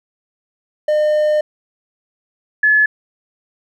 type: tone pair in turn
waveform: triangle / sine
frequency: 606 / 1714 Hz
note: D#5 / A6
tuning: -46 / -46 cents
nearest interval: octave + tritone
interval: 1800 cents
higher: second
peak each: -10 / -9 dBFS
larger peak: second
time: 0.88-1.41 / 2.63-2.86 s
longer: first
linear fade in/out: 5 ms
effects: none